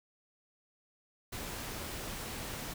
pink noise, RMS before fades -41 dBFS, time 1.32-2.74 s, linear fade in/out 10 ms, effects none

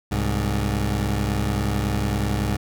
20% pulse tone pair together, 65.41 / 103.5 Hz, C2 / G#2, 0 / -5 cents, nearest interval minor sixth, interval 795 cents, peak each -19 dBFS, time 0.11-2.57 s, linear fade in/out 10 ms, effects none

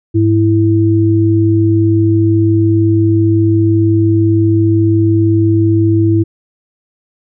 sine tone pair together, 103.88 / 329.6 Hz, G#2 / E4, +1 / 0 cents, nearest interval octave + minor sixth, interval 1999 cents, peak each -10 dBFS, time 0.14-6.24 s, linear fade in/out 20 ms, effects none

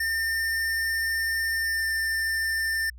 square tone with pitch glide, 1806 to 1793.5 Hz, A6 to A6, +45 to +33 cents, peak -25 dBFS, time 0-2.9 s, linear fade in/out 5 ms, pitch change -12 cents, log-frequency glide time 1.55-1.86 s, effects added 60 Hz sine -42 dBFS peak until 2.98 s

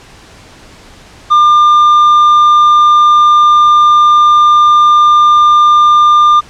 sine tone with tanh clipping, 1200 Hz, D6, 37 cents sharp, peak -4 dBFS, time 1.3-6.41 s, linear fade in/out 20 ms, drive 5 dB, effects pink hiss -37 dBFS RMS until 6.49 s + low-pass 7000 Hz 12 dB/octave

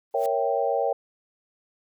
white noise with exponential growth, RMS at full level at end -39 dBFS, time 0.11-0.26 s, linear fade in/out 0 ms, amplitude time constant 31 ms
sine chord, A# diminished seventh, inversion none, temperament equal, 466.2 / 554.4 / 659.3 / 784 Hz, A#4 / C#5 / E5 / G5, 0 / 0 / 0 / 0 cents, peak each -27 / -26 / -29 / -27 dBFS, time 0.14-0.93 s, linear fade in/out 5 ms
effects none

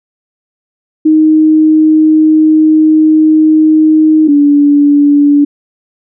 sine tone pair in turn, 311.8 / 288.8 Hz, D#4 / D4, +4 / -29 cents, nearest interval minor second, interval 133 cents, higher first, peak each -3 dBFS, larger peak neither, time 1.05-4.28 / 4.28-5.45 s, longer first, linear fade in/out 10 ms, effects none

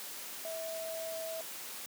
sine tone in noise, 650 Hz, E5, 24 cents flat, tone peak -38 dBFS, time 0.45-1.41 s, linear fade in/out 0 ms, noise white, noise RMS -44 dBFS, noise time 0-1.86 s, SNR +3 dB, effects high-pass 200 Hz 12 dB/octave

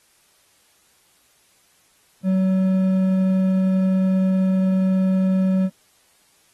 sine tone with hard clipping, 188.4 Hz, F#3, 32 cents sharp, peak -17 dBFS, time 2.23-5.7 s, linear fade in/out 50 ms, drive 5 dB, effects white hiss -59 dBFS RMS until 6.53 s + AAC 32 kbps

